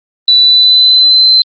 sine tone with pitch glide, 3966 to 4080 Hz, B7 to C8, +7 to -44 cents, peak -3 dBFS, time 0.28-1.42 s, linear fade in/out 2 ms, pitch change +49 cents, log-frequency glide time 0.4-1.3 s, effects Opus 24 kbps

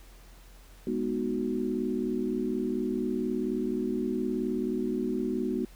sine chord, G# minor seventh, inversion none, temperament equal, 207.7 / 246.9 / 311.1 / 370 Hz, G#3 / B3 / D#4 / F#4, 0 / 0 / 0 / 0 cents, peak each -34 / -31 / -35 / -32 dBFS, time 0.87-5.65 s, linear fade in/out 2 ms, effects added 43 Hz sine -50 dBFS peak until 5.75 s + pink hiss -57 dBFS RMS until 5.75 s

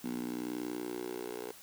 10% pulse tone with high-pass filter sweep, 60.8 Hz, B1, 26 cents flat, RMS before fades -39 dBFS, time 0.04-1.52 s, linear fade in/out 5 ms, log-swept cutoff 240 to 450 Hz, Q 4.1, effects white hiss -54 dBFS RMS until 1.62 s

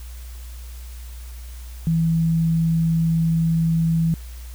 sine tone, 164.1 Hz, E3, 8 cents flat, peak -16 dBFS, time 1.87-4.14 s, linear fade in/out 0 ms, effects added 60 Hz sine -33 dBFS peak until 4.54 s + white hiss -47 dBFS RMS until 4.54 s

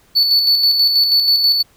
triangle tone with tremolo, 4463 Hz, C#8, 11 cents sharp, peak -8 dBFS, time 0.15-1.63 s, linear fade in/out 20 ms, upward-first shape square, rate 6.2 Hz, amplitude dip 40%, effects pink hiss -53 dBFS RMS until 1.76 s

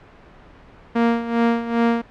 sawtooth tone with tremolo, 233.1 Hz, A#3, in tune, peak -10 dBFS, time 0.95-2.02 s, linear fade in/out 10 ms, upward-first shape sine, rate 2.5 Hz, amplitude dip 75%, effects pink hiss -46 dBFS RMS until 2.1 s + low-pass 2000 Hz 12 dB/octave

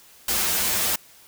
white noise with comb filter, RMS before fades -23 dBFS, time 0.28-0.96 s, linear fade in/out 5 ms, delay 7.2 ms, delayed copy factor -0.9, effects white hiss -51 dBFS RMS until 1.27 s

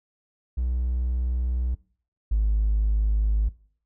triangle tone pair in turn, 61.7 / 52.44 Hz, B1 / G#1, -1 / +17 cents, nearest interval minor third, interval 282 cents, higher first, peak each -20 / -15 dBFS, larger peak second, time 0.57-1.75 / 2.31-3.49 s, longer neither, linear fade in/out 10 ms, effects noise-tail reverb RT60 0.5 s tail -23 dB re dry + tanh soft clip ceiling -16 dBFS

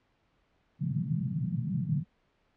white band-pass noise, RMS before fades -31 dBFS, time 0.79-2.05 s, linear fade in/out 50 ms, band 120 to 190 Hz, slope 48 dB/octave, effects pink hiss -71 dBFS RMS until 2.56 s + low-pass 3000 Hz 12 dB/octave

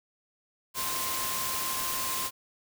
sine tone in noise, 1050 Hz, C6, 6 cents sharp, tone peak -36 dBFS, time 0.74-2.31 s, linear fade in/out 50 ms, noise white, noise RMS -32 dBFS, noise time 0.74-2.31 s, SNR -7 dB, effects none

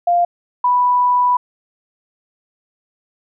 sine tone pair in turn, 698 / 986.7 Hz, F5 / B5, -1 / -2 cents, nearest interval tritone, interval 599 cents, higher second, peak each -11 dBFS, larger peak neither, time 0.07-0.25 / 0.64-1.37 s, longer second, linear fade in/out 5 ms, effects none

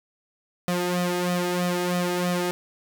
sawtooth tone with flanger, 177.8 Hz, F3, 31 cents sharp, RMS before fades -25 dBFS, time 0.68-2.51 s, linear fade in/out 0 ms, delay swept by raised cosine 1.6 to 2.44 ms, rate 3.1 Hz, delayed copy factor +0.8, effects none

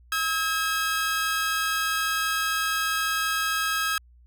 sawtooth tone pair together, 1289 / 1624 Hz, E6 / G#6, -39 / -39 cents, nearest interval major third, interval 400 cents, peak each -23 dBFS, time 0.12-3.98 s, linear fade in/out 2 ms, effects added 60 Hz sine -51 dBFS peak until 4.26 s

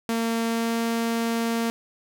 sawtooth tone with pitch glide, 228.7 to 230.2 Hz, A#3 to A#3, -33 to -22 cents, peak -19 dBFS, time 0.09-1.7 s, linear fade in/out 0 ms, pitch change +11 cents, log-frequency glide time 0.44-0.78 s, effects none

